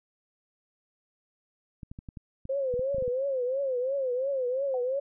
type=clicks; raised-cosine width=5 ms; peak=-28 dBFS; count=12; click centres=1.832 / 1.915 / 1.989 / 2.088 / 2.172 / 2.454 / 2.74 / 2.794 / 2.946 / 2.983 / 3.024 / 3.079 s
type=tone with vibrato; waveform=sine; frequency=523.3 Hz; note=C5; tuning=in tune; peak=-26 dBFS; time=2.49-5 s; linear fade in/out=10 ms; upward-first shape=triangle; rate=2.9 Hz; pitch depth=140 cents each way
type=tone with exponential decay; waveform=sine; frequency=751 Hz; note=F#5; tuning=26 cents sharp; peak=-33 dBFS; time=4.74-4.9 s; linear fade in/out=2 ms; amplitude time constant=33 ms
effects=none